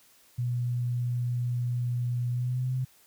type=tone with pitch glide; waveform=sine; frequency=121.9 to 128.85 Hz; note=B2 to C3; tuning=-22 to -26 cents; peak=-26 dBFS; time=0.38-2.85 s; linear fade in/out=10 ms; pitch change=+96 cents; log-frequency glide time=2.31-2.73 s; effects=white hiss -60 dBFS RMS until 3.06 s